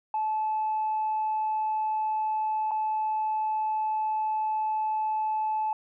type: tone with dropouts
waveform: sine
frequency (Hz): 866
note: A5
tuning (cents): -28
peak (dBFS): -24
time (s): 0.14-5.73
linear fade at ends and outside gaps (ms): 2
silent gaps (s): 2.71-2.715
effects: tanh soft clip ceiling -21 dBFS